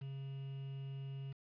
triangle tone with quantisation, 136.2 Hz, C#3, 30 cents flat, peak -40 dBFS, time 0.01-1.33 s, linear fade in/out 10 ms, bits 10, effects resampled to 11025 Hz

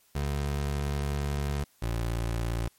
25% pulse tone pair in turn, 71.3 / 57.39 Hz, C#2 / A#1, +49 / -26 cents, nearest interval major third, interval 375 cents, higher first, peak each -24 dBFS, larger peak neither, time 0.15-1.64 / 1.82-2.68 s, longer first, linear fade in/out 5 ms, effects white hiss -64 dBFS RMS until 2.78 s + MP3 64 kbps

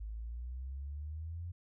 sine exponential sweep, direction up, 52.1 to 88.5 Hz, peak -39 dBFS, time 0-1.52 s, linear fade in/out 10 ms, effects none

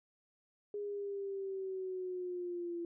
sine linear sweep, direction down, 412.9 to 340 Hz, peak -37 dBFS, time 0.74-2.85 s, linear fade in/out 2 ms, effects none

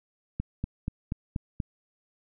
click train, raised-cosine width 5 ms, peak -17 dBFS, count 6, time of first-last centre 0.4-1.602 s, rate 4.16 Hz, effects none

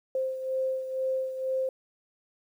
sine beating tone pair, 523.3 / 525.4 Hz, C5 / C5, 0 / +7 cents, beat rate 2.1 Hz, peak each -28 / -35 dBFS, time 0.15-1.69 s, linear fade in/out 2 ms, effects 10-bit

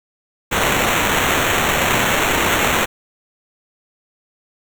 blue noise with sample-and-hold, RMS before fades -17 dBFS, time 0.51-2.86 s, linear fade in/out 20 ms, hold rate 4900 Hz, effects none

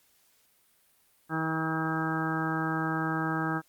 harmonic tone, 160 Hz, D#3, 49 cents sharp, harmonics 1 / 2 / 3 / 4 / 5 / 6 / 7 / 8 / 9 / 10, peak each -33 / -32 / -42 / -44 / -37 / -40 / -43 / -35 / -44 / -35 dBFS, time 1.29-3.62 s, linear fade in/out 50 ms, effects white hiss -66 dBFS RMS until 3.68 s + Opus 48 kbps

